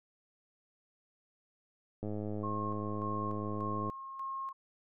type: click train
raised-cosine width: 2 ms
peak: -26 dBFS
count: 197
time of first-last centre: 2.03-3.897 s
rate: 105 Hz
type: tone with tremolo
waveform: sine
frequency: 1076 Hz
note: C6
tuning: 48 cents sharp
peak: -36 dBFS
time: 2.43-4.53 s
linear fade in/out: 10 ms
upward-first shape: square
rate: 1.7 Hz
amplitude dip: 50%
effects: none